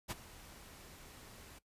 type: noise with ADSR envelope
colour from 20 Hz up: pink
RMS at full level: -38 dBFS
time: 0.08-1.59 s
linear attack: 32 ms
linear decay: 22 ms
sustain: -17 dB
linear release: 10 ms
effects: noise-tail reverb RT60 0.1 s tail -17 dB re dry + resampled to 32000 Hz